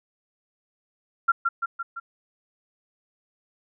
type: tone with echo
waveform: sine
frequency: 1375 Hz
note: F6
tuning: 27 cents flat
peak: -15 dBFS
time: 1.28-1.32 s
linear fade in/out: 10 ms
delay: 170 ms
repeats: 4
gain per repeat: -4 dB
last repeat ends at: 2 s
effects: none

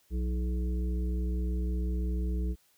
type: harmonic tone with a mistuned harmonic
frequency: 61.2 Hz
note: B1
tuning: 15 cents flat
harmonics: 1 / 3 / 5 / 7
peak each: -28 / -38 / -42 / -45 dBFS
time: 0.1-2.56 s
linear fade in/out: 50 ms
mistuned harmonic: 5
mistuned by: +92 cents
effects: white hiss -67 dBFS RMS until 2.77 s

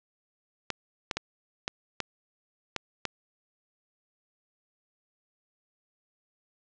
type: clicks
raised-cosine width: 0.2 ms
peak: -12 dBFS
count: 7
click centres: 0.703 / 1.112 / 1.17 / 1.679 / 2.003 / 2.763 / 3.053 s
effects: low-pass 7000 Hz 12 dB/octave

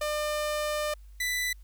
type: tone pair in turn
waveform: sawtooth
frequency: 600 / 1987.5 Hz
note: D5 / B6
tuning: +37 / +10 cents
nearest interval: octave + major sixth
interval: 2073 cents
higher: second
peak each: -24 dBFS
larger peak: neither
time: 0.01-0.94 / 1.2-1.53 s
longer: first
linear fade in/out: 5 ms
effects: added 50 Hz sine -46 dBFS peak until 1.63 s + white hiss -68 dBFS RMS until 1.63 s

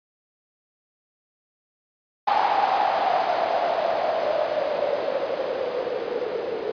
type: noise with low-pass filter sweep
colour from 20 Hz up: violet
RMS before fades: -24 dBFS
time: 2.27-6.72 s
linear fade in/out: 10 ms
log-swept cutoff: 830 to 440 Hz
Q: 8
effects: resampled to 11025 Hz

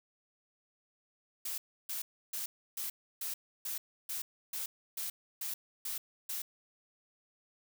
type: noise bursts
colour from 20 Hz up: blue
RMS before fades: -38 dBFS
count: 12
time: 1.45-6.42 s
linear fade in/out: 5 ms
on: 130 ms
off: 310 ms
effects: none

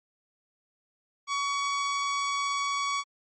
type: tone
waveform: sawtooth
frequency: 1127 Hz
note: C#6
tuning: 28 cents sharp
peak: -23 dBFS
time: 1.27-3.04 s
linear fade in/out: 50 ms
effects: MP3 32 kbps

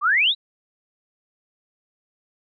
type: exponential sweep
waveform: sine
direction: up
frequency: 1112 to 4047 Hz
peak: -15 dBFS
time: 0.01-0.35 s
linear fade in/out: 50 ms
effects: none

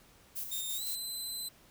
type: noise with tremolo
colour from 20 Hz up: violet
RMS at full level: -38 dBFS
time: 0.35-0.96 s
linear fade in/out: 20 ms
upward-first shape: square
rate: 5.8 Hz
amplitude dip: 45%
type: tone with pitch glide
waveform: 20% pulse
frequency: 3664 to 4042 Hz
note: A#7 to B7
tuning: -31 to +39 cents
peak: -31 dBFS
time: 0.51-1.49 s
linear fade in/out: 10 ms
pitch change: +170 cents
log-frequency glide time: 0.75-0.83 s
effects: pink hiss -61 dBFS RMS until 1.7 s

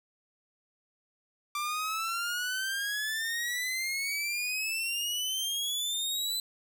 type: exponential sweep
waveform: sawtooth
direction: up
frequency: 1174.7 to 4036 Hz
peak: -27 dBFS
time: 1.55-6.4 s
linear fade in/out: 2 ms
effects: none

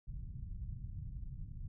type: low-pass noise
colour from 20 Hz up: pink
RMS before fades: -44 dBFS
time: 0.07-1.68 s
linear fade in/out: 5 ms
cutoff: 140 Hz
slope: 24 dB/octave
effects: none

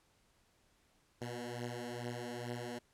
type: beating tone pair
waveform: 10% pulse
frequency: 120 / 122.3 Hz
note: B2 / B2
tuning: -49 / -16 cents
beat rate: 2.3 Hz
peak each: -34 / -37 dBFS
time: 1.21-2.79 s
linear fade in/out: 10 ms
effects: pink hiss -72 dBFS RMS until 2.93 s + low-pass 11000 Hz 12 dB/octave

